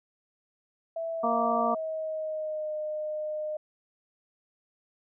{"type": "tone with pitch glide", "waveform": "sine", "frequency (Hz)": [659.3, 611.6], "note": ["E5", "D#5"], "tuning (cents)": [0, -30], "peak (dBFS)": -30, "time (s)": [0.96, 3.57], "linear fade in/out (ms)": 5, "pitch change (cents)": -130, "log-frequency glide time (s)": [1.11, 2.74]}
{"type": "harmonic tone", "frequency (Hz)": 233.1, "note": "A#3", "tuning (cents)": 0, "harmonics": [1, 2, 3, 4, 5], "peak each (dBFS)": [-32, -34, -28, -33, -29], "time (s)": [1.23, 1.75], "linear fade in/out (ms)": 10}
{"effects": []}